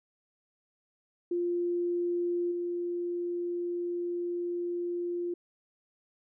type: tone with level steps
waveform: sine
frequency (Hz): 349.2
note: F4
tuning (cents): 0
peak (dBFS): -27 / -30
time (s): 1.31-5.34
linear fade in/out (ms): 5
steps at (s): 2.51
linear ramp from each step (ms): 10
effects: none